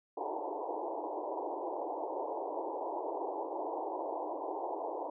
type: band-pass noise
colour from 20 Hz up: white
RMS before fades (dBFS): -38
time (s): 0.17-5.1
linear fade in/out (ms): 5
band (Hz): 300 to 970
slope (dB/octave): 96
effects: none